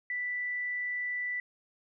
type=tone; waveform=sine; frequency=1975.5 Hz; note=B6; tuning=in tune; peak=-31 dBFS; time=0.1-1.4 s; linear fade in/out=2 ms; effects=none